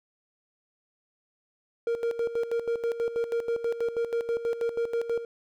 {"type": "tone with tremolo", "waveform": "triangle", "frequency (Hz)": 466.2, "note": "A#4", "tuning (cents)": 0, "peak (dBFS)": -22, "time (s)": [1.87, 5.25], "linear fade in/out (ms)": 2, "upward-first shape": "square", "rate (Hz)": 6.2, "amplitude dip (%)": 70, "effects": []}